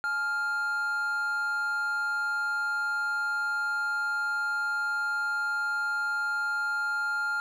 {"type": "tone pair together", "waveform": "triangle", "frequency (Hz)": [848.3, 1400], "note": ["G#5", "F6"], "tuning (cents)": [36, 4], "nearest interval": "major sixth", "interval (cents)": 868, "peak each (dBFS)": [-37, -25], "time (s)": [0.04, 7.4], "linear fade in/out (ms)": 0, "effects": []}